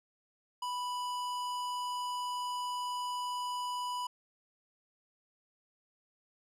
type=tone with hard clipping; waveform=sine; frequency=987.8 Hz; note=B5; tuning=in tune; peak=-36 dBFS; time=0.62-4.07 s; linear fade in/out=5 ms; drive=16 dB; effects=none